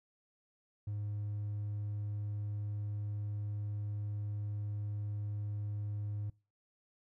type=tone; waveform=triangle; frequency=103.7 Hz; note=G#2; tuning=2 cents flat; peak=-33 dBFS; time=0.87-6.3 s; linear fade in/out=5 ms; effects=noise-tail reverb RT60 0.3 s tail -24 dB re dry + tanh soft clip ceiling -30 dBFS